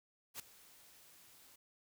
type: noise with ADSR envelope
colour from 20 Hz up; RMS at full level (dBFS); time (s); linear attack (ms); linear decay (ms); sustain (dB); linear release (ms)
white; -43; 0.34-1.56; 57; 4; -19; 7
effects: none